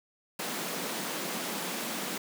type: high-pass noise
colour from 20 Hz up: pink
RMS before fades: -35 dBFS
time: 0.39-2.18 s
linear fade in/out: 5 ms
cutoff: 170 Hz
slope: 48 dB/octave
effects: none